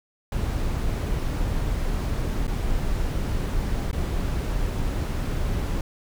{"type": "noise with dropouts", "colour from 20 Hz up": "brown", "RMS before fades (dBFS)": -25, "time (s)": [0.32, 5.81], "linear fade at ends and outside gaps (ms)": 2, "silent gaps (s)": [[2.469, 2.478], [3.914, 3.929]], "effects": []}